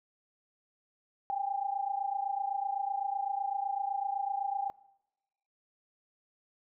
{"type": "tone pair together", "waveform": "sine", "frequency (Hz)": [788.1, 816], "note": ["G5", "G#5"], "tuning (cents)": [9, -31], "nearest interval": "minor second", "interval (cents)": 60, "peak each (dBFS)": [-32, -35], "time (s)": [1.3, 4.7], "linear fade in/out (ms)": 0, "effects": ["noise-tail reverb RT60 1.0 s tail -24 dB re dry"]}